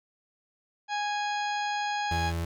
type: harmonic tone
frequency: 828 Hz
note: G#5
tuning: 5 cents flat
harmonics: 1 / 2 / 3 / 4 / 5 / 6 / 8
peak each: -29 / -35 / -39 / -41 / -43 / -45 / -47 dBFS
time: 0.88-2.33 s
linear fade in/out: 50 ms
type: tone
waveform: 35% pulse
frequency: 83.8 Hz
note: E2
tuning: 29 cents sharp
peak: -27 dBFS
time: 2.11-2.45 s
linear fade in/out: 5 ms
effects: none